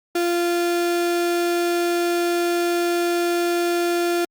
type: tone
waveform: 35% pulse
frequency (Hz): 346.5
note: F4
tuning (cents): -14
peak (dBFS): -17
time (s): 0.15-4.25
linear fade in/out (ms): 5
effects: Opus 48 kbps